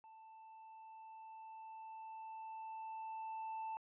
triangle tone with level ramp, 885 Hz, A5, 10 cents sharp, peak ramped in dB -55 to -39 dBFS, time 0.04-3.77 s, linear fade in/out 0 ms, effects resampled to 8000 Hz

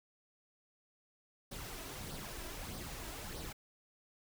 pink noise with flanger, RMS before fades -45 dBFS, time 1.51-3.53 s, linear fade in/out 10 ms, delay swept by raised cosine 0.2 to 3.1 ms, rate 1.6 Hz, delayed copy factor +0.5, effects none

